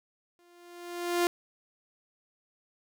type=tone with exponential growth; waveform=sawtooth; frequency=348.9 Hz; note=F4; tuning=2 cents flat; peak=-18 dBFS; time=0.39-1.27 s; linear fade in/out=0 ms; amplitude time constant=190 ms; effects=none